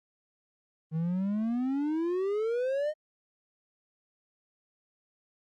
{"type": "exponential sweep", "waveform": "triangle", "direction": "up", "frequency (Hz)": [155.3, 623], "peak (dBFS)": -25, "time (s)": [0.91, 2.94], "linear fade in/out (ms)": 50, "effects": ["Opus 32 kbps"]}